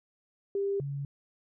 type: tone pair in turn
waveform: sine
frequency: 397.5 / 140.54 Hz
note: G4 / C#3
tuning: +24 / +24 cents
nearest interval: octave + tritone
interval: 1800 cents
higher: first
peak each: -27 / -32 dBFS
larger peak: first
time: 0.55-0.8 / 0.8-1.05 s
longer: neither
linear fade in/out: 2 ms
effects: none